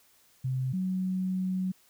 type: tone pair in turn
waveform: sine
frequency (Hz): 130 / 186.16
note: C3 / F#3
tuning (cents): -11 / +11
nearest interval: tritone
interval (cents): 622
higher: second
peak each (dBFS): -27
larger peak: neither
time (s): 0.44-0.73 / 0.73-1.72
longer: second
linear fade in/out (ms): 10
effects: white hiss -63 dBFS RMS until 1.89 s